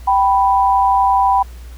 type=tone pair together; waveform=sine; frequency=780.4 / 987.8 Hz; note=G5 / B5; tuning=-8 / 0 cents; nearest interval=major third; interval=408 cents; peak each=-13 dBFS; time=0.07-1.43 s; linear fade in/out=10 ms; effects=added 60 Hz sine -31 dBFS peak until 1.77 s + pink hiss -46 dBFS RMS until 1.77 s